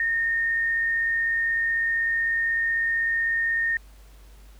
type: tone with amplitude modulation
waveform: sine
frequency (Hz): 1835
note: A#6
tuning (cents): -28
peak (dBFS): -20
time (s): 0-3.77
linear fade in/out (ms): 2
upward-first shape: sine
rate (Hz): 116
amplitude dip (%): 25
effects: added 50 Hz sine -46 dBFS peak until 4.59 s + pink hiss -57 dBFS RMS until 4.59 s